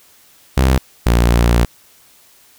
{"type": "tone pair in turn", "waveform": "sawtooth", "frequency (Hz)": [65.41, 58.72], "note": ["C2", "A#1"], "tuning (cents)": [0, 13], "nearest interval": "major second", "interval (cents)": 187, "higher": "first", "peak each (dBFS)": -6, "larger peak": "neither", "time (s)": [[0.57, 0.78], [1.06, 1.65]], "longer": "second", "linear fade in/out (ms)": 5, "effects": ["white hiss -49 dBFS RMS until 2.58 s"]}